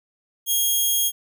5% pulse tone, 3260 Hz, G#7, 33 cents flat, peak -10 dBFS, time 0.46-1.12 s, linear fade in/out 50 ms, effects none

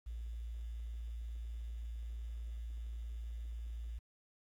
sine tone with quantisation, 57.2 Hz, A#1, 32 cents flat, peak -40 dBFS, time 0.06-3.99 s, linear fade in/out 10 ms, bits 11, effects AAC 64 kbps

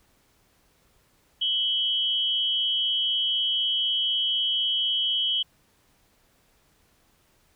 sine tone pair together, 2996 / 3240 Hz, F#7 / G#7, +21 / -43 cents, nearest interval minor second, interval 136 cents, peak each -25 dBFS, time 1.41-5.43 s, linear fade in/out 10 ms, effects pink hiss -64 dBFS RMS until 7.55 s

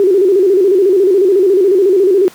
sine tone with vibrato, 381.6 Hz, G4, 47 cents flat, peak -6 dBFS, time 0-2.28 s, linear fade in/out 0 ms, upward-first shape square, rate 14 Hz, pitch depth 92 cents each way, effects pink hiss -39 dBFS RMS until 2.34 s + high-pass 200 Hz 12 dB/octave

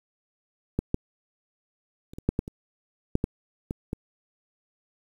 clicks, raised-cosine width 3 ms, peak -11 / -10 / -30 / -23 / -8 / -12 / -23 / -8 / -11 / -16 / -16 dBFS, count 11, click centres 0.79 / 0.944 / 2.135 / 2.185 / 2.29 / 2.391 / 2.479 / 3.154 / 3.241 / 3.709 / 3.931 s, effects 8-bit

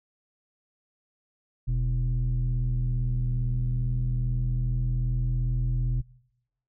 sine tone pair together, 41.08 / 123.47 Hz, E1 / B2, -5 / 0 cents, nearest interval octave + perfect fifth, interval 1905 cents, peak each -24 dBFS, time 1.67-6.02 s, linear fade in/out 20 ms, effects noise-tail reverb RT60 1.0 s tail -25 dB re dry + tanh soft clip ceiling -20 dBFS

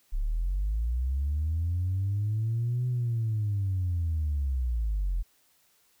sine linear two-way sweep, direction up then down, 32.7 to 125.6 to 40.78 Hz, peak -24 dBFS, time 0.12-5.23 s, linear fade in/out 20 ms, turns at 2.87 s, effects tanh soft clip ceiling -22 dBFS + white hiss -66 dBFS RMS until 6 s

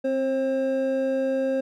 triangle tone pair together, 263.9 / 534 Hz, C4 / C5, +15 / +35 cents, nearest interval octave, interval 1220 cents, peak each -25 / -21 dBFS, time 0.04-1.61 s, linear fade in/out 10 ms, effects none

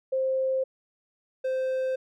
sine / triangle tone pair in turn, 526 / 520.6 Hz, C5 / C5, +9 / -9 cents, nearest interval unison, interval 18 cents, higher first, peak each -23 dBFS, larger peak neither, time 0.12-0.64 / 1.44-1.96 s, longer neither, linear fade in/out 10 ms, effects none

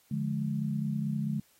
sine chord, D diminished, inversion none, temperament just, 146.83 / 176.2 / 211.4 Hz, D3 / F3 / Ab3, 0 / +16 / +31 cents, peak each -32 / -37 / -32 dBFS, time 0.11-1.4 s, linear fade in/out 5 ms, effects white hiss -65 dBFS RMS until 1.59 s + AAC 48 kbps

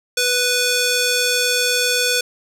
square tone with band-pass filter, 493.9 Hz, B4, in tune, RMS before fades -18 dBFS, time 0.17-2.21 s, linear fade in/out 5 ms, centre 5800 Hz, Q 0.68, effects none

